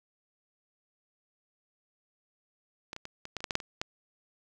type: clicks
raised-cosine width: 0.2 ms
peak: -21 / -23 / -23 / -24 / -17 / -26 / -15 / -14 / -8 / -25 / -14 dBFS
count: 11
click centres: 2.931 / 2.964 / 3.054 / 3.254 / 3.367 / 3.405 / 3.442 / 3.508 / 3.554 / 3.602 / 3.815 s
effects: none